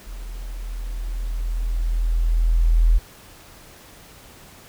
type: tone with level ramp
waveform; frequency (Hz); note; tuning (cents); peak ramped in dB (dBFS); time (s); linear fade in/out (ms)
sine; 41.2; E1; 0; -31 to -11; 0.06-2.99; 20
effects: pink hiss -46 dBFS RMS until 4.68 s